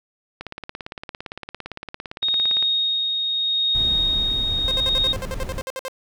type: click train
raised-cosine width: 0.3 ms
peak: -16 dBFS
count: 40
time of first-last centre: 0.41-2.626 s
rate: 17.6 Hz
type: tone with tremolo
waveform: sine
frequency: 3729 Hz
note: A#7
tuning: in tune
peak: -17 dBFS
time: 2.22-5.13 s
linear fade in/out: 10 ms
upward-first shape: sine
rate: 0.77 Hz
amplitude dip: 35%
type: noise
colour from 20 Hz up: brown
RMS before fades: -29 dBFS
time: 3.75-5.62 s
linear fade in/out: 0 ms
type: tone bursts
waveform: sawtooth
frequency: 525 Hz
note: C5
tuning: 6 cents sharp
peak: -23 dBFS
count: 14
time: 4.68-5.882 s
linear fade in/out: 0 ms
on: 32 ms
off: 58 ms
effects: none